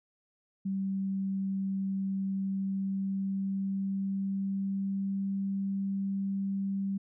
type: tone with pitch glide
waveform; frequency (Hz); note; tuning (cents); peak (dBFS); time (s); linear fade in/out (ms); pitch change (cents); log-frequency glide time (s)
sine; 193.6 to 195.85; G3 to G3; -21 to -1; -29; 0.65-6.98; 10; +20; 2.26-5.32
effects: none